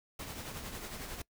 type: noise with tremolo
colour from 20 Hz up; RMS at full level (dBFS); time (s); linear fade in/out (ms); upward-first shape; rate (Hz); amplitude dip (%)
pink; -41; 0.19-1.22; 5; triangle; 11; 50
effects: noise-tail reverb RT60 0.1 s tail -23 dB re dry